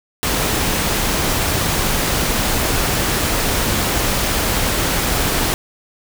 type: noise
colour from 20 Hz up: pink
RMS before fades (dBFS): -18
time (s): 0.23-5.54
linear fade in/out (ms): 0
effects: none